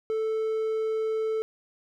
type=tone; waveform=triangle; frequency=440 Hz; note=A4; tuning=in tune; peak=-23 dBFS; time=0.1-1.42 s; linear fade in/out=0 ms; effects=none